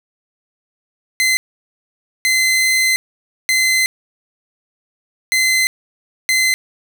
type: tone bursts at uneven times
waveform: sawtooth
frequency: 2057 Hz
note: C7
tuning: 30 cents flat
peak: -9 dBFS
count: 5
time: 1.2-1.37 / 2.25-2.96 / 3.49-3.86 / 5.32-5.67 / 6.29-6.54 s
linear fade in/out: 0 ms
effects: none